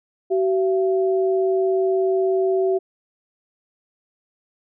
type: tone pair together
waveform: sine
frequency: 380 / 676.5 Hz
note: F#4 / E5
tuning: +46 / +45 cents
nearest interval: minor seventh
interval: 999 cents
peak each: -17 / -25 dBFS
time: 0.3-2.79 s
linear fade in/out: 20 ms
effects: none